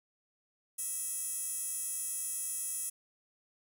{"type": "tone with high-pass filter", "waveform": "15% pulse", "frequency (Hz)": 652, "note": "E5", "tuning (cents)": -19, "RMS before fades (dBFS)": -37, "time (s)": [0.78, 2.9], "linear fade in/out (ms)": 10, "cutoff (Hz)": 9400, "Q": 4.6, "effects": []}